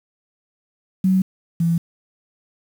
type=tone pair in turn; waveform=sine; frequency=188.2 / 167.91 Hz; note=F#3 / E3; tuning=+30 / +32 cents; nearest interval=major second; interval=198 cents; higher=first; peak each=-13 / -15 dBFS; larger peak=first; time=1.04-1.22 / 1.6-1.78 s; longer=neither; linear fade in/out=5 ms; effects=7-bit